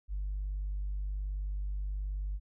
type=tone; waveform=sine; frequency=49.38 Hz; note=G1; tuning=13 cents sharp; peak=-31 dBFS; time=0.08-2.4 s; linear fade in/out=50 ms; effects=tanh soft clip ceiling -29 dBFS